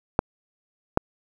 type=clicks; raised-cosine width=1 ms; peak=-3 dBFS; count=2; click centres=0.191 / 0.974 s; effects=7-bit